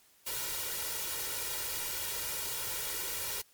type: noise with comb filter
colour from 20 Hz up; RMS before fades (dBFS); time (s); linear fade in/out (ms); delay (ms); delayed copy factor
white; -36; 0.26-3.42; 10; 2.1; +0.75
effects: white hiss -64 dBFS RMS until 3.53 s + MP3 96 kbps